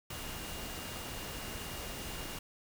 sine tone in noise, 2831 Hz, F7, 23 cents sharp, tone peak -51 dBFS, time 0.1-2.39 s, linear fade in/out 5 ms, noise pink, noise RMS -42 dBFS, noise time 0.1-2.39 s, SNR -12 dB, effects none

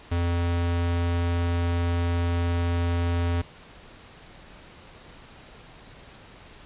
square tone, 86.1 Hz, F2, 24 cents flat, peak -23 dBFS, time 0.11-3.42 s, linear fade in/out 10 ms, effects pink hiss -48 dBFS RMS until 6.65 s + resampled to 8000 Hz

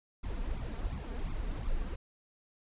brown noise with flanger, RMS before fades -35 dBFS, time 0.23-1.96 s, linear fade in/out 10 ms, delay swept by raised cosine 0.84 to 4.44 ms, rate 2.8 Hz, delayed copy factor +0.75, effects resampled to 8000 Hz

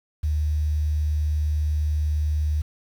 sine tone with quantisation, 75.7 Hz, D#2, 47 cents flat, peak -20 dBFS, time 0.23-2.62 s, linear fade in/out 10 ms, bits 8, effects none

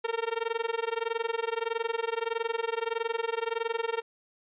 sawtooth tone with amplitude modulation, 458.2 Hz, A#4, 30 cents flat, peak -21 dBFS, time 0.04-4.02 s, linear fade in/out 10 ms, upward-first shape sine, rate 21.6 Hz, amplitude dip 95%, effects resampled to 8000 Hz

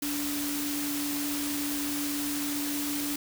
sine tone in noise, 289.4 Hz, D4, 25 cents flat, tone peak -31 dBFS, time 0.02-3.16 s, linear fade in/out 5 ms, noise white, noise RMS -34 dBFS, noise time 0.02-3.16 s, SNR 0 dB, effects none

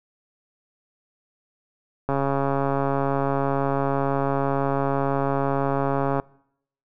click train, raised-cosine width 1 ms, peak -10 dBFS, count 568, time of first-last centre 2.09-6.199 s, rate 138 Hz, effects noise-tail reverb RT60 0.7 s tail -23 dB re dry

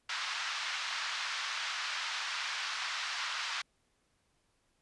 pink band-pass noise, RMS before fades -37 dBFS, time 0.09-3.62 s, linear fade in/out 5 ms, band 1100 to 5400 Hz, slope 24 dB/octave, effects pink hiss -75 dBFS RMS until 4.81 s + resampled to 24000 Hz

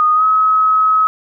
sine tone with pitch glide, 1236 to 1278.8 Hz, D#6 to D#6, -12 to +47 cents, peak -9 dBFS, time 0-1.07 s, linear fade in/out 0 ms, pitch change +59 cents, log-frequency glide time 0.14-0.24 s, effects none

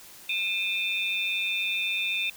sine tone cluster, 2430 / 2622 / 3597 Hz, D#7 / E7 / A7, -42 / -10 / +37 cents, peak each -30 dBFS, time 0.29-2.3 s, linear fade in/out 5 ms, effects white hiss -48 dBFS RMS until 2.36 s

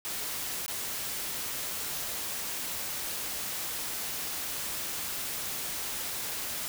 white noise with dropouts, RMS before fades -35 dBFS, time 0.05-6.68 s, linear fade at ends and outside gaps 0 ms, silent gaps 0.662-0.681 s, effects none

